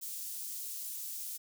white high-pass noise, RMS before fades -41 dBFS, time 0.01-1.38 s, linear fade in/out 20 ms, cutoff 6300 Hz, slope 12 dB/octave, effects none

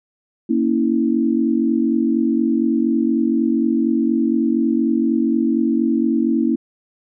sine chord, A# diminished, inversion none, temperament equal with one note detuned, 233.1 / 277.2 / 326 Hz, A#3 / C#4 / E4, 0 / 0 / -19 cents, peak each -18 / -20 / -19 dBFS, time 0.49-6.56 s, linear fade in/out 10 ms, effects none

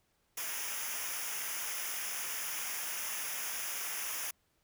white noise with comb filter, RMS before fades -38 dBFS, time 0.37-4.31 s, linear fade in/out 5 ms, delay 0.24 ms, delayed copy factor -0.8, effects pink hiss -75 dBFS RMS until 4.63 s

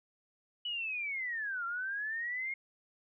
sine linear two-way sweep, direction down then up, 2969 to 1360 to 2157 Hz, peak -34 dBFS, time 0.65-2.54 s, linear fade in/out 5 ms, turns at 1.65 s, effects none

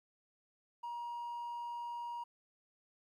triangle tone, 950 Hz, A#5, 33 cents sharp, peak -37 dBFS, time 0.83-2.24 s, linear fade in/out 10 ms, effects tanh soft clip ceiling -34 dBFS + 13-bit

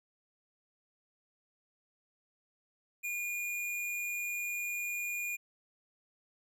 square tone, 2430 Hz, D#7, 42 cents flat, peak -35 dBFS, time 3.03-5.37 s, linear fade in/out 20 ms, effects none

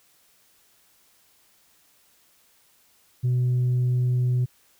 sine tone, 124.8 Hz, B2, 19 cents sharp, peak -17 dBFS, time 3.23-4.46 s, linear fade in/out 20 ms, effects tanh soft clip ceiling -18 dBFS + white hiss -61 dBFS RMS until 4.79 s

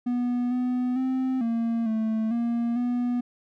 triangle tone with pitch steps, 244.5 / 249.6 / 259.9 / 230.4 / 220.5 / 234.9 / 244 Hz, B3 / B3 / C4 / A#3 / A3 / A#3 / B3, -17 / +19 / -11 / -20 / +4 / +13 / -21 cents, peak -21 dBFS, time 0.06-3.21 s, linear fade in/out 10 ms, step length 450 ms, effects none

